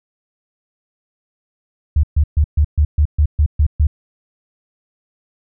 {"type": "tone bursts", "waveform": "sine", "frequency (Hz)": 74.5, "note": "D2", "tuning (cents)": 25, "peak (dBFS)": -9, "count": 10, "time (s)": [1.96, 3.87], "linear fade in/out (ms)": 5, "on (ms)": 74, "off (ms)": 130, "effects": []}